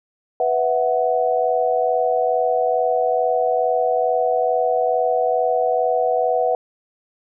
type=chord; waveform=sine; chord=B suspended fourth; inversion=none; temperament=just; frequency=493.9 / 658.5 / 740.8 Hz; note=B4 / E5 / F#5; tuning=0 / -2 / +2 cents; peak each=-20 / -21 / -20 dBFS; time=0.4-6.55 s; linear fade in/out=2 ms; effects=none